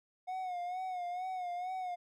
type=tone with vibrato; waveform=triangle; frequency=727 Hz; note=F#5; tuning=31 cents flat; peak=-34 dBFS; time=0.27-1.96 s; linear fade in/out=20 ms; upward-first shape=sine; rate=2.2 Hz; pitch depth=60 cents each way; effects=none

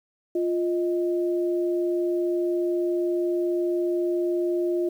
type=tone pair together; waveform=sine; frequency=350 / 624.4 Hz; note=F4 / D#5; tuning=+4 / +6 cents; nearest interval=minor seventh; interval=1002 cents; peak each=-22 / -32 dBFS; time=0.35-4.89 s; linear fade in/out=5 ms; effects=9-bit

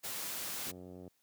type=noise; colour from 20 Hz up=white; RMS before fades=-40 dBFS; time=0.03-0.72 s; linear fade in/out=20 ms
type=click train; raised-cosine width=2 ms; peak=-36 dBFS; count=38; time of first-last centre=0.67-1.077 s; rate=90.8 Hz
effects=white hiss -75 dBFS RMS until 1.22 s + high-pass 100 Hz 12 dB/octave

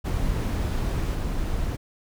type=noise with level steps; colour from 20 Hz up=brown; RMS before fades=-25 / -27 dBFS; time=0.04-1.77 s; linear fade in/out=20 ms; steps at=1.14 s; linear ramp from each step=20 ms; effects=none

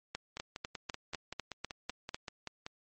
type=two click trains; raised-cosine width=0.2 ms; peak=-19 / -23 dBFS; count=9 / 13; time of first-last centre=0.15-2.145 / 0.37-2.664 s; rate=4.01 / 5.23 Hz; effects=MP3 32 kbps

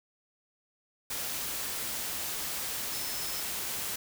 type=tone in noise; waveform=sine; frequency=5250 Hz; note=E8; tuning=8 cents flat; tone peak=-41 dBFS; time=2.92-3.41 s; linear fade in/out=5 ms; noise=white; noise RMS=-35 dBFS; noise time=1.1-3.96 s; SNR=-9 dB; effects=none

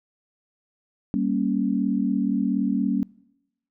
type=chord; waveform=sine; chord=G diminished; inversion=none; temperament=equal; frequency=196 / 233.1 / 277.2 Hz; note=G3 / Bb3 / Db4; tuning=0 / 0 / 0 cents; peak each=-25 dBFS; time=1.14-3.03 s; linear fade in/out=0 ms; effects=noise-tail reverb RT60 0.9 s tail -24 dB re dry

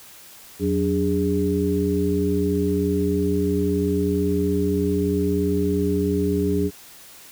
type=tone cluster; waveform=sine; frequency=86.6 / 185.7 / 288.8 / 409.5 Hz; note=F2 / F#3 / D4 / G#4; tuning=-14 / +7 / -29 / -24 cents; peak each=-26 / -24 / -24 / -23 dBFS; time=0.59-6.71 s; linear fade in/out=50 ms; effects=white hiss -45 dBFS RMS until 7.31 s

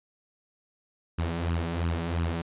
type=tone with flanger; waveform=sawtooth; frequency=84 Hz; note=E2; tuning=33 cents sharp; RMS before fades=-29 dBFS; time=1.18-2.42 s; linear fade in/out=10 ms; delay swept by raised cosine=0.68 to 5.28 ms; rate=2.9 Hz; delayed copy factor=+0.65; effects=resampled to 8000 Hz

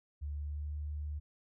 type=tone with pitch glide; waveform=sine; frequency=73 to 74.4 Hz; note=D2 to D2; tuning=-10 to +23 cents; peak=-36 dBFS; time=0.21-1.2 s; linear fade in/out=20 ms; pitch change=+33 cents; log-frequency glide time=0.32-0.73 s; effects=none

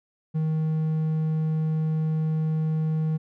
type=tone; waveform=triangle; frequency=157.4 Hz; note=D#3; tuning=20 cents sharp; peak=-20 dBFS; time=0.34-3.18 s; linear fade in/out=20 ms; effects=none

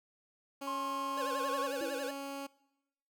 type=tone; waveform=15% pulse; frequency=277.2 Hz; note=C#4; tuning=in tune; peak=-33 dBFS; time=0.61-2.47 s; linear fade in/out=10 ms
type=tone with pitch glide; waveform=triangle; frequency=1067 to 1095.7 Hz; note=C6 to C#6; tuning=+34 to -20 cents; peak=-33 dBFS; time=0.67-1.67 s; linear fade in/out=5 ms; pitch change=+46 cents; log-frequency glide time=1.33-1.56 s
type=tone with vibrato; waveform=square; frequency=530 Hz; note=C5; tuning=22 cents sharp; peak=-37 dBFS; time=1.17-2.11 s; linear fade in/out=5 ms; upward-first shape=sine; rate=11 Hz; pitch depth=160 cents each way
type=tone with exponential decay; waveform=sine; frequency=327.5 Hz; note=E4; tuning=11 cents flat; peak=-36 dBFS; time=1.81-2.2 s; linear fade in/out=1 ms; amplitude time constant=83 ms
effects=noise-tail reverb RT60 0.9 s tail -22 dB re dry

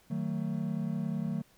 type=chord; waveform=triangle; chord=D# diminished; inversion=none; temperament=just; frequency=155.56 / 186.68 / 224 Hz; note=D#3 / F#3 / A3; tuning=0 / +16 / +31 cents; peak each=-33 dBFS; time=0.1-1.42 s; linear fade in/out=10 ms; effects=pink hiss -64 dBFS RMS until 1.57 s

